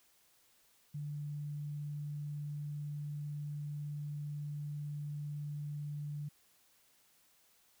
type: tone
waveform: sine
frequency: 147 Hz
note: D3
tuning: 2 cents sharp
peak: -38 dBFS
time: 0.94-6.29 s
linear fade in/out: 10 ms
effects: white hiss -69 dBFS RMS until 7.8 s